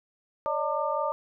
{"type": "tone cluster", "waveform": "sine", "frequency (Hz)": [566, 611, 905, 1195], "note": ["C#5", "D#5", "A5", "D6"], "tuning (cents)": [36, -32, 48, 30], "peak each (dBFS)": -31, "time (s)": [0.46, 1.12], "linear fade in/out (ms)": 0, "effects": []}